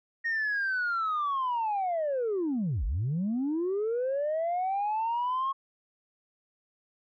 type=linear two-way sweep; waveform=sine; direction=down then up; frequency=1868 to 43.65 to 1094 Hz; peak=-25 dBFS; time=0.24-5.53 s; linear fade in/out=20 ms; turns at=2.85 s; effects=tanh soft clip ceiling -24 dBFS